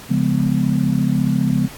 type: chord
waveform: sine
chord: C# dominant seventh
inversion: none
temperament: just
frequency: 138.59 / 173.24 / 207.9 / 249.5 Hz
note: C#3 / E#3 / G#3 / B3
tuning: 0 / -14 / +2 / +18 cents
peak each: -20 dBFS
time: 0.09-1.68 s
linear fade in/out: 20 ms
effects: pink hiss -38 dBFS RMS until 1.77 s + AAC 64 kbps